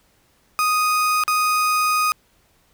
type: tone with dropouts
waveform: 35% pulse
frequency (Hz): 1244.5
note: D#6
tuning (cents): 0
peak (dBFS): -15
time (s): 0.59-2.12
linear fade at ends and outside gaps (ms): 0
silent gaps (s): 1.237-1.279
effects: pink hiss -60 dBFS RMS until 2.73 s